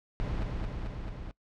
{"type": "noise with echo", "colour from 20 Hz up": "brown", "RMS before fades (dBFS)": -32, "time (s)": [0.2, 0.43], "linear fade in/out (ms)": 0, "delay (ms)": 220, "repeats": 4, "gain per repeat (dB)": -2, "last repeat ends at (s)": 1.31, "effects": ["noise-tail reverb RT60 0.1 s tail -22 dB re dry", "low-pass 4000 Hz 12 dB/octave"]}